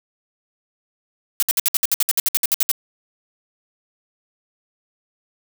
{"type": "noise bursts", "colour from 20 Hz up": "blue", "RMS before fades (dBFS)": -17, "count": 16, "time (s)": [1.4, 2.715], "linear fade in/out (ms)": 0, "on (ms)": 25, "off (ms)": 61, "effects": []}